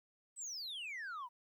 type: exponential sweep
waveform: sine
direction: down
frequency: 8320 to 932.3 Hz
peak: -39 dBFS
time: 0.36-1.29 s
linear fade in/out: 50 ms
effects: tanh soft clip ceiling -41 dBFS + 13-bit